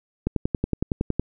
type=click train; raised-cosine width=3 ms; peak=-9 dBFS; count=11; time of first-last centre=0.27-1.196 s; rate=10.8 Hz; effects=none